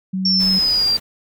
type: tone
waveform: sine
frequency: 188.4 Hz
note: F#3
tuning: 32 cents sharp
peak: -19 dBFS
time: 0.13-0.59 s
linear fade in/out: 10 ms
type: exponential sweep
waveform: sine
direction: down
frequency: 5480 to 4686 Hz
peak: -14 dBFS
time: 0.25-0.97 s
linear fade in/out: 5 ms
type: noise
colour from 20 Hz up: pink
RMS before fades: -33 dBFS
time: 0.39-1 s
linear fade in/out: 20 ms
effects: none